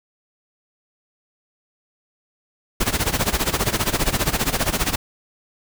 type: noise with tremolo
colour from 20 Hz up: pink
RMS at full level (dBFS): -18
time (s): 2.8-4.96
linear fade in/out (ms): 10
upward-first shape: sine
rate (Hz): 15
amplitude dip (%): 85
effects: none